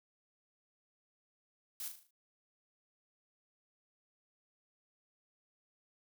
blue noise with echo, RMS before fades -42 dBFS, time 1.8-1.88 s, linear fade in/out 2 ms, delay 38 ms, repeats 6, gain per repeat -6 dB, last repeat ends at 2.108 s, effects none

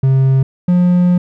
triangle tone pair in turn, 133.4 / 178.07 Hz, C3 / F3, +34 / +34 cents, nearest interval perfect fourth, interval 500 cents, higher second, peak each -6 dBFS, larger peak neither, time 0.03-0.43 / 0.68-1.18 s, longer second, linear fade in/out 5 ms, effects none

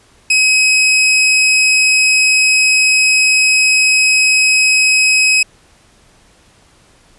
sawtooth tone, 2543 Hz, D#7, 37 cents sharp, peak -5 dBFS, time 0.3-5.43 s, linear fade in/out 5 ms, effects pink hiss -49 dBFS RMS until 7.18 s + resampled to 24000 Hz

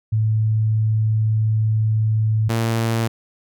sine / sawtooth tone pair in turn, 109.3 / 114.13 Hz, A2 / A#2, -11 / -36 cents, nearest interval minor second, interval 75 cents, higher second, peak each -15 / -14 dBFS, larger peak second, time 0.12-2.49 / 2.49-3.08 s, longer first, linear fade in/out 10 ms, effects none

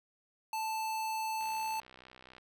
square tone, 880 Hz, A5, in tune, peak -34 dBFS, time 0.53-1.8 s, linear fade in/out 2 ms
click train, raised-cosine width 0.3 ms, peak -37 dBFS, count 63, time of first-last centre 1.41-2.382 s, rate 63.8 Hz
effects none

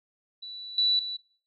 sine tone with level steps, 3953 Hz, B7, 1 cent sharp, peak -37 / -20 / -31 dBFS, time 0.42-1.17 s, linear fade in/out 10 ms, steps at 0.78 / 0.99 s, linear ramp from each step 2 ms, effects noise-tail reverb RT60 0.4 s tail -17 dB re dry

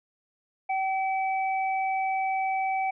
sine tone pair together, 766.5 / 2297 Hz, G5 / D7, -39 / -39 cents, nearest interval octave + perfect fifth, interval 1900 cents, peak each -25 / -33 dBFS, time 0.69-2.91 s, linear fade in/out 10 ms, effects none

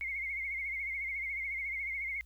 sine tone with vibrato, 2155 Hz, C#7, 49 cents flat, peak -34 dBFS, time 0.01-2.21 s, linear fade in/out 0 ms, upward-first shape sine, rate 14 Hz, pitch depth 65 cents each way, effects added 60 Hz sine -53 dBFS peak until 2.25 s + white hiss -72 dBFS RMS until 2.25 s

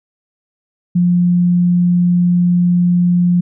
sine tone, 176.4 Hz, F3, 18 cents sharp, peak -9 dBFS, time 0.95-3.41 s, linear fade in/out 10 ms, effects none

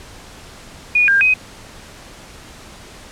sine tone with pitch steps, 2453 / 1600 / 2515 Hz, D#7 / G6 / D#7, -25 / +35 / +18 cents, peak -10 dBFS, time 0.95-1.34 s, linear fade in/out 5 ms, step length 130 ms, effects pink hiss -39 dBFS RMS until 3.11 s + low-pass 9000 Hz 12 dB/octave

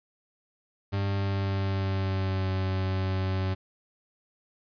40% pulse tone with pitch glide, 99 to 94.58 Hz, G2 to F#2, +18 to +39 cents, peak -25 dBFS, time 0.92-3.55 s, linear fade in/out 20 ms, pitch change -79 cents, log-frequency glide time 1.07-2.53 s, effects resampled to 11025 Hz + 10-bit

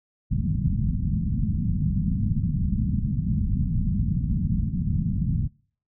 white low-pass noise, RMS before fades -24 dBFS, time 0.3-5.48 s, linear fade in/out 20 ms, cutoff 210 Hz, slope 48 dB/octave, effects noise-tail reverb RT60 0.5 s tail -26 dB re dry

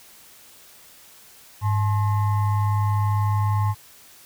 sine tone with frequency modulation, 102.7 Hz, G#2, 19 cents flat, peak -18 dBFS, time 1.61-3.75 s, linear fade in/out 50 ms, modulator 962 Hz, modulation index 0.52, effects white hiss -49 dBFS RMS until 4.25 s

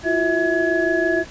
sine tone cluster, 333.5 / 359.6 / 651 / 1689 Hz, E4 / F#4 / E5 / G#6, +20 / -49 / -22 / +29 cents, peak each -22 dBFS, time 0.03-1.25 s, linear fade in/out 50 ms, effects pink hiss -40 dBFS RMS until 1.3 s + resampled to 16000 Hz

